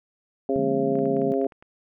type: harmonic tone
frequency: 135.5 Hz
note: C#3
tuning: 39 cents flat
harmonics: 2 / 3 / 4 / 5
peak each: -26 / -24 / -28 / -29 dBFS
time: 0.49-1.47 s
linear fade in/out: 2 ms
type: chord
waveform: sine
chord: Bb dominant seventh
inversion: first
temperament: equal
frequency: 146.83 / 174.61 / 207.7 / 233.1 Hz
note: D3 / F3 / Ab3 / Bb3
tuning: 0 / 0 / 0 / 0 cents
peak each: -33 / -37 / -32 / -33 dBFS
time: 0.56-1.32 s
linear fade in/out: 0 ms
type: clicks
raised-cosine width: 0.5 ms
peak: -33 dBFS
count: 10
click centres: 0.955 / 0.989 / 1.056 / 1.167 / 1.217 / 1.338 / 1.415 / 1.445 / 1.522 / 1.625 s
effects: none